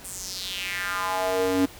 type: tone with high-pass filter sweep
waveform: square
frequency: 93.4 Hz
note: F#2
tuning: 17 cents sharp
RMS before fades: -27 dBFS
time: 0.04-1.66 s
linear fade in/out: 10 ms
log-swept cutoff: 9300 to 270 Hz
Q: 3.5
effects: pink hiss -45 dBFS RMS until 1.79 s